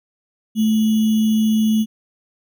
sine tone with sample-and-hold, 217.9 Hz, A3, 17 cents flat, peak -13 dBFS, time 0.55-1.86 s, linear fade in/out 50 ms, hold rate 3150 Hz, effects none

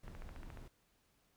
brown noise, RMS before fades -50 dBFS, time 0.03-0.68 s, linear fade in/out 5 ms
click train, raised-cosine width 0.5 ms, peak -37 dBFS, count 8, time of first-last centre 0.08-0.573 s, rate 14.2 Hz
effects pink hiss -75 dBFS RMS until 1.36 s

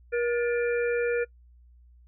harmonic tone with a mistuned harmonic, 476.8 Hz, A#4, 39 cents sharp, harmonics 1 / 3 / 4 / 5, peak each -24 / -34 / -36 / -37 dBFS, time 0.12-1.25 s, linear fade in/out 20 ms, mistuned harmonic 4, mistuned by -150 cents, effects noise-tail reverb RT60 0.1 s tail -23 dB re dry + added 60 Hz sine -52 dBFS peak until 2.07 s

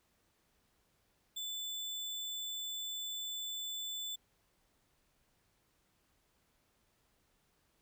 sine tone with sample-and-hold, 3497 Hz, A7, 11 cents flat, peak -38 dBFS, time 1.36-4.16 s, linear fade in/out 10 ms, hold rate 11025 Hz, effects pink hiss -75 dBFS RMS until 7.81 s

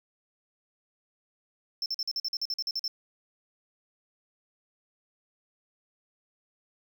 triangle tone bursts, 5340 Hz, E8, 22 cents sharp, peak -27 dBFS, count 13, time 1.82-2.879 s, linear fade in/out 2 ms, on 39 ms, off 46 ms, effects none

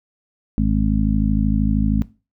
harmonic tone, 53 Hz, G#1, 36 cents sharp, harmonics 1 / 2 / 3 / 4 / 5, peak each -19 / -24 / -24 / -19 / -24 dBFS, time 0.58-2.02 s, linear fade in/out 0 ms, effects noise-tail reverb RT60 0.3 s tail -19 dB re dry

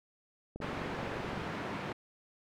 click train, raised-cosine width 2 ms, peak -28 dBFS, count 21, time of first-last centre 0.56-1.418 s, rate 23.3 Hz
pink band-pass noise, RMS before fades -39 dBFS, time 0.61-1.93 s, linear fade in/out 10 ms, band 140 to 2100 Hz, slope 12 dB/octave
effects none

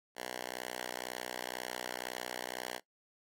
5% pulse tone with high-pass filter, 62 Hz, B1, 7 cents sharp, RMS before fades -42 dBFS, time 0.15-2.81 s, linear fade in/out 50 ms, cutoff 510 Hz, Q 0.51, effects noise-tail reverb RT60 0.1 s tail -19 dB re dry + AAC 48 kbps

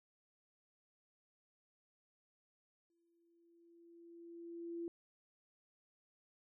sine tone with exponential growth, 339 Hz, E4, 49 cents sharp, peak -39 dBFS, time 2.9-4.88 s, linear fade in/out 1 ms, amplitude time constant 430 ms, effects none

